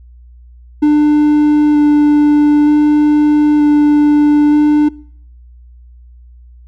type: tone with vibrato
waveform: triangle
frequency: 296.9 Hz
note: D4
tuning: 19 cents sharp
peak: -4 dBFS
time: 0.82-4.89 s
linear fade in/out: 10 ms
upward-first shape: square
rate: 0.54 Hz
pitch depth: 8 cents each way
effects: noise-tail reverb RT60 0.6 s tail -24 dB re dry + added 60 Hz sine -36 dBFS peak until 6.67 s